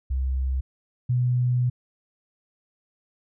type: tone pair in turn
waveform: sine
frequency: 65.41 / 124.05 Hz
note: C2 / B2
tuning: 0 / +8 cents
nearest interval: major seventh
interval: 1108 cents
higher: second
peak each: -22 / -19 dBFS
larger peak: second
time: 0.1-0.61 / 1.09-1.7 s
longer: second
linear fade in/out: 10 ms
effects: none